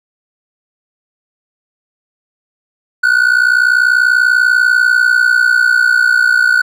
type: ring-modulated tone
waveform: triangle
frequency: 1480 Hz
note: F#6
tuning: in tune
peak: -3 dBFS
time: 3.03-6.62 s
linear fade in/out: 10 ms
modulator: 30.1 Hz
effects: none